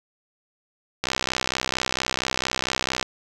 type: click train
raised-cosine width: 0.2 ms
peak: -5 dBFS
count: 129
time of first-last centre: 1.04-3.028 s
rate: 64.4 Hz
effects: none